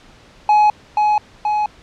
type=tone with echo; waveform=triangle; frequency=843 Hz; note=G#5; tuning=26 cents sharp; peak=-7 dBFS; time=0.49-0.7 s; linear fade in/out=2 ms; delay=480 ms; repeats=2; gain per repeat=-3 dB; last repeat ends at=1.66 s; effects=pink hiss -46 dBFS RMS until 1.82 s + low-pass 5000 Hz 12 dB/octave